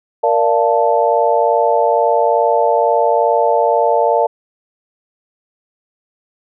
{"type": "chord", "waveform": "sine", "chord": "Bb major seventh", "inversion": "none", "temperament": "equal with one note detuned", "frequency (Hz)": [466.2, 587.3, 689.6, 880], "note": ["Bb4", "D5", "F5", "A5"], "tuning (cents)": [0, 0, -22, 0], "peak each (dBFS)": -16, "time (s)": [0.23, 4.27], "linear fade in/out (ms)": 10, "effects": []}